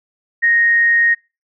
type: tone with amplitude modulation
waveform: sine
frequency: 1864.7 Hz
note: A#6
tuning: in tune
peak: -9 dBFS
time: 0.42-1.15 s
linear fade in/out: 20 ms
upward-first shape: sine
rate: 198 Hz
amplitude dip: 25%
effects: noise-tail reverb RT60 0.3 s tail -26 dB re dry